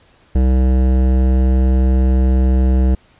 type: tone with hard clipping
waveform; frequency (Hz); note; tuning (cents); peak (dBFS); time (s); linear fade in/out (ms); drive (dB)
sine; 64.3; C2; -30; -12; 0.35-2.95; 5; 15
effects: pink hiss -52 dBFS RMS until 3.19 s + resampled to 8000 Hz